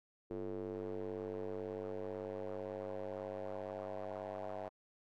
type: tone with band-pass filter sweep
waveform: square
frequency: 49 Hz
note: G1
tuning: in tune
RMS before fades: -43 dBFS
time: 0.3-4.69 s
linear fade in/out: 10 ms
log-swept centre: 390 to 660 Hz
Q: 3.8
effects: AAC 48 kbps